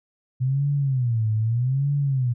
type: tone with vibrato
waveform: sine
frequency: 124.7 Hz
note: B2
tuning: 17 cents sharp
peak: -19 dBFS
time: 0.4-2.34 s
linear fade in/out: 20 ms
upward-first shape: sine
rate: 0.81 Hz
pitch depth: 240 cents each way
effects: none